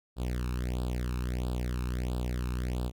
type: tone with flanger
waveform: sawtooth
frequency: 61.6 Hz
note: B1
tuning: 4 cents flat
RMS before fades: -32 dBFS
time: 0.16-2.92 s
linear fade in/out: 50 ms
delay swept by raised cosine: 0.24 to 0.77 ms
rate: 1.5 Hz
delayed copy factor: +1
effects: none